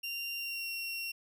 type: tone with pitch glide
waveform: 30% pulse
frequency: 2775 to 2737 Hz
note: F7 to F7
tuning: -12 to -36 cents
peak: -33 dBFS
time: 0.03-1.12 s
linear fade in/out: 10 ms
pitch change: -24 cents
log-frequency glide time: 0.37-0.69 s
effects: none